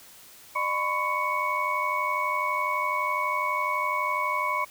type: tone cluster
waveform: sine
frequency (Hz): 603 / 1007 / 1099 / 2228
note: D5 / B5 / C#6 / C#7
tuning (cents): +46 / +33 / -15 / +8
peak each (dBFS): -35 / -28 / -29 / -30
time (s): 0.55-4.65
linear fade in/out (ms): 10
effects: white hiss -50 dBFS RMS until 4.7 s